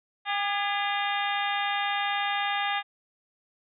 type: harmonic tone with a mistuned harmonic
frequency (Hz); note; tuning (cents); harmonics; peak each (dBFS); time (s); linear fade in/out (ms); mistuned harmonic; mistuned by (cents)
403.3; G4; +49; 2 / 3 / 4 / 5 / 6 / 7 / 8 / 9; -29 / -34 / -33 / -34 / -37 / -37 / -40 / -37; 0.25-2.83; 50; 4; +56
effects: none